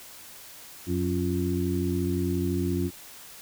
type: harmonic tone with a mistuned harmonic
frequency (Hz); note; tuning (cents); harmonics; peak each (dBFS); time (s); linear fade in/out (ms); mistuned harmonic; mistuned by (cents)
91.6; F#2; -17; 1 / 2 / 3 / 4; -29 / -30 / -30 / -30; 0.86-2.91; 50; 4; -84
effects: white hiss -46 dBFS RMS until 3.41 s